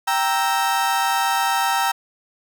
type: chord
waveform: 35% pulse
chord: E diminished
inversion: first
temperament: equal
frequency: 784 / 932.3 / 1318.5 Hz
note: G5 / Bb5 / E6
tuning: 0 / 0 / 0 cents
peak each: -20 / -20 / -23 dBFS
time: 0.07-1.92 s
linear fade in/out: 10 ms
effects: none